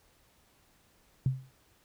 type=tone with exponential decay; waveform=sine; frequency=131.3 Hz; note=C3; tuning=6 cents sharp; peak=-21 dBFS; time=1.26-1.51 s; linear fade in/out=2 ms; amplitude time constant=53 ms; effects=pink hiss -66 dBFS RMS until 1.84 s